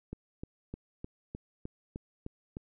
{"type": "click train", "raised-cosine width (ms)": 3, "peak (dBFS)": -26, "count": 9, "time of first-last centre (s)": [0.13, 2.569], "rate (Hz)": 3.28, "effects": []}